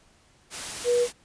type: tone in noise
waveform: sine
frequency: 483.9 Hz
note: B4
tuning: 35 cents flat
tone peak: -19 dBFS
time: 0.84-1.08 s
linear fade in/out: 50 ms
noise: white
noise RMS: -34 dBFS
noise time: 0.5-1.13 s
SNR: +12 dB
effects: pink hiss -60 dBFS RMS until 1.24 s + resampled to 22050 Hz